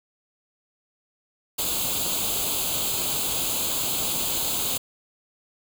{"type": "noise with comb filter", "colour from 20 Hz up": "white", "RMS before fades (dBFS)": -26, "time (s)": [1.58, 4.78], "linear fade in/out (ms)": 10, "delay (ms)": 0.27, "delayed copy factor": 0.8, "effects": []}